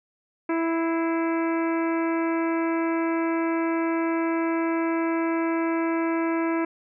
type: harmonic tone with a mistuned harmonic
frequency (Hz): 329.6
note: E4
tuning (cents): 0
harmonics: 1 / 2 / 3 / 4 / 5 / 6 / 7 / 8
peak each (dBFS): -23 / -32 / -32 / -36 / -37 / -40 / -39 / -46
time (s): 0.49-6.65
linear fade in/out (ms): 5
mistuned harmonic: 6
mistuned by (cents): +60
effects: none